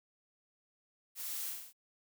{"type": "noise with echo", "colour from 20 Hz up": "blue", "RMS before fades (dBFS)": -42, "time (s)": [1.15, 1.54], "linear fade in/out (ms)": 50, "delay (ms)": 48, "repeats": 4, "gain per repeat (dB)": -3, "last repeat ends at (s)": 1.732, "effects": []}